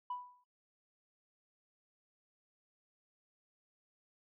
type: tone with exponential decay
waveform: sine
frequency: 988 Hz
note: B5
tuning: in tune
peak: -34 dBFS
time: 0.1-0.44 s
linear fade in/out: 5 ms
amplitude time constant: 73 ms
effects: noise-tail reverb RT60 0.4 s tail -23 dB re dry + tanh soft clip ceiling -33 dBFS